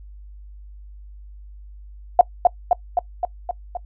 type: tone with echo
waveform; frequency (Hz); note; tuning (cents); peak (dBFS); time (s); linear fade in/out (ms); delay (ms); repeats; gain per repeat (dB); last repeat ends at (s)
sine; 712; F5; +33; -5; 2.19-2.21; 2; 260; 6; -3; 3.77
effects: noise-tail reverb RT60 0.1 s tail -21 dB re dry + added 50 Hz sine -38 dBFS peak until 3.85 s